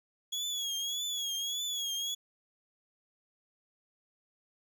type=tone with vibrato; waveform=30% pulse; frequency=3347 Hz; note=G#7; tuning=13 cents sharp; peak=-30 dBFS; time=0.32-2.15 s; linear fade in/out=10 ms; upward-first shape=triangle; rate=1.7 Hz; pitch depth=87 cents each way; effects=11-bit